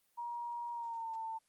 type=tone with pitch glide; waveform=sine; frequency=949 to 895.7 Hz; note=A#5 to A5; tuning=+31 to +31 cents; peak=-38 dBFS; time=0.17-1.39 s; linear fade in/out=20 ms; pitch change=-100 cents; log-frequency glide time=0.72-1.14 s; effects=white hiss -75 dBFS RMS until 1.48 s + Opus 24 kbps